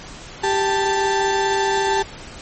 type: tone pair together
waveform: 35% pulse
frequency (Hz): 392.5 / 880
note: G4 / A5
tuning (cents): +2 / 0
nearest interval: octave + major second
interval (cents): 1398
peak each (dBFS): -18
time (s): 0.43-2.03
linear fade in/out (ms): 10
effects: pink hiss -37 dBFS RMS until 2.41 s + MP3 32 kbps